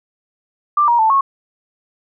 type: tone with pitch steps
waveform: sine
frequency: 1182 / 947 / 882 / 1096 Hz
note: D6 / A#5 / A5 / C#6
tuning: +11 / +27 / +4 / -20 cents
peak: -10 dBFS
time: 0.77-1.21 s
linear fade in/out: 5 ms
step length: 110 ms
effects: none